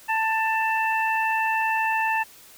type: harmonic tone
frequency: 887 Hz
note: A5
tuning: 14 cents sharp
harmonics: 1 / 2 / 3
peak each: -23 / -26 / -28 dBFS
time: 0.08-2.24 s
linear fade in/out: 20 ms
effects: white hiss -49 dBFS RMS until 2.57 s